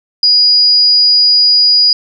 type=tone; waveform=sine; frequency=4900 Hz; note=D#8; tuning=27 cents flat; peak=-5 dBFS; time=0.23-1.93 s; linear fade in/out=2 ms; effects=none